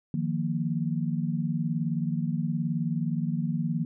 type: chord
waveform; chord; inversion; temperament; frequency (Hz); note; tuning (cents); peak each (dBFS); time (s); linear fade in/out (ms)
sine; Eb suspended second; none; equal; 155.56 / 174.61 / 233.1; Eb3 / F3 / Bb3; 0 / 0 / 0; -29 / -30 / -31; 0.14-3.85; 2
effects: none